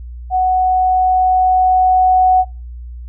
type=tone with level ramp; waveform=sine; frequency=742 Hz; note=F#5; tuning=5 cents sharp; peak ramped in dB=-11 to -7 dBFS; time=0.3-2.45 s; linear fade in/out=50 ms; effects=noise-tail reverb RT60 0.3 s tail -26 dB re dry + added 60 Hz sine -27 dBFS peak until 3.08 s